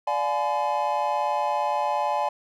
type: chord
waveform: triangle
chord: D diminished seventh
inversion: none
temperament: just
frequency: 587.3 / 704.8 / 845.8 / 1014.9 Hz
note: D5 / F5 / Ab5 / Cb6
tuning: 0 / +16 / +31 / +47 cents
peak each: -27 / -29 / -23 / -28 dBFS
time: 0.07-2.29 s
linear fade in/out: 5 ms
effects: none